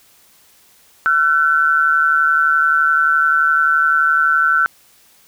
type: tone pair together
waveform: sine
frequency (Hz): 1354.3 / 1506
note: E6 / F#6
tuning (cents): +46 / +30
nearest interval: major second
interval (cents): 184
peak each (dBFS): -14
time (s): 1.06-4.66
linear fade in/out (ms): 0
effects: white hiss -51 dBFS RMS until 5.27 s